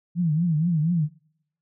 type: tone with vibrato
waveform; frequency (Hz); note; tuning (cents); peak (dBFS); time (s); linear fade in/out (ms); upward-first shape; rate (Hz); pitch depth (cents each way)
sine; 163.2; E3; -17; -19; 0.15-1.09; 50; triangle; 4.2; 180
effects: noise-tail reverb RT60 0.7 s tail -25 dB re dry